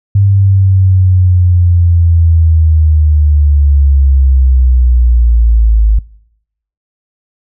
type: linear sweep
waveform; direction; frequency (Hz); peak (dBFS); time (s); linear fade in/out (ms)
sine; down; 100 to 52.4; -4; 0.15-5.99; 5
effects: noise-tail reverb RT60 0.8 s tail -24 dB re dry